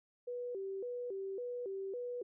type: tone with vibrato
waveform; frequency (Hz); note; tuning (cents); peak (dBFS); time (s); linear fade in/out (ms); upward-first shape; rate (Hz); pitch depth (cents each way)
sine; 435.6; A4; -17; -38; 0.27-2.23; 10; square; 1.8; 200
effects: none